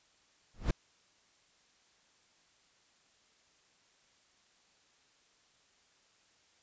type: noise with exponential growth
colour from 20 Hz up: brown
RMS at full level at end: -23 dBFS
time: 0.54-0.71 s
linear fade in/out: 5 ms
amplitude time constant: 35 ms
effects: white hiss -68 dBFS RMS until 6.62 s + resampled to 16000 Hz